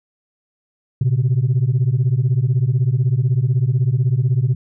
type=beating tone pair; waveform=sine; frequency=118.7 / 134.7 Hz; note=A#2 / C#3; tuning=+32 / -49 cents; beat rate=16 Hz; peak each=-15 dBFS; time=1.01-4.55 s; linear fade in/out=5 ms; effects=tanh soft clip ceiling -10 dBFS